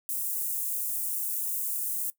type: high-pass noise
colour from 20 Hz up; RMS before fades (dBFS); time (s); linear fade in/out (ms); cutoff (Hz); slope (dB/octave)
white; -31; 0.09-2.1; 0; 8800; 24
effects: noise-tail reverb RT60 0.1 s tail -18 dB re dry